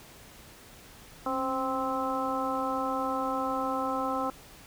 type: harmonic tone with a mistuned harmonic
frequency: 261.6 Hz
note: C4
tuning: in tune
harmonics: 1 / 2 / 3 / 4 / 5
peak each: -34 / -34 / -34 / -34 / -34 dBFS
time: 1.26-4.3 s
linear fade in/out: 2 ms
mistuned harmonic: 1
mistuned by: +51 cents
effects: pink hiss -51 dBFS RMS until 4.66 s